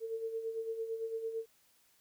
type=tone with tremolo; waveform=sine; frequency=450.6 Hz; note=A4; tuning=41 cents sharp; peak=-33 dBFS; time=0-1.46 s; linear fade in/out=50 ms; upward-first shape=sine; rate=8.9 Hz; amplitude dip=60%; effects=white hiss -69 dBFS RMS until 2 s